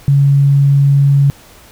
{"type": "tone", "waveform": "sine", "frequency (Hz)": 140.1, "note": "C#3", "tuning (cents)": 19, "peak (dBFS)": -6, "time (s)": [0.08, 1.3], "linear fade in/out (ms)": 0, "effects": ["pink hiss -41 dBFS RMS until 1.71 s"]}